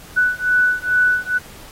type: beating tone pair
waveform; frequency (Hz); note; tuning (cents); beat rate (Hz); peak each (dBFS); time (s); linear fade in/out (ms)
sine; 1485 / 1487.3; F#6 / F#6; +6 / +9; 2.3; -17; 0.16-1.39; 20
effects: pink hiss -41 dBFS RMS until 1.71 s + AAC 48 kbps